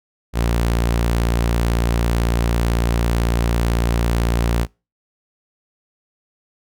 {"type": "tone", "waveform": "sawtooth", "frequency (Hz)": 58, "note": "A#1", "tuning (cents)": -8, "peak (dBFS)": -12, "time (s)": [0.33, 4.67], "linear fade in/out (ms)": 50, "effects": ["noise-tail reverb RT60 0.3 s tail -26 dB re dry"]}